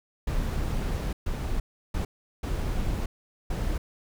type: noise bursts at uneven times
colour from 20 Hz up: brown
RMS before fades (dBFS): -28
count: 5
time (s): 0.27-1.13 / 1.26-1.6 / 1.94-2.05 / 2.43-3.06 / 3.5-3.78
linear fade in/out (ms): 5
effects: none